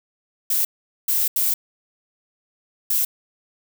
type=noise bursts at uneven times; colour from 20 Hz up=violet; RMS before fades=-20 dBFS; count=4; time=0.5-0.65 / 1.08-1.28 / 1.36-1.54 / 2.9-3.05 s; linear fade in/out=5 ms; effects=none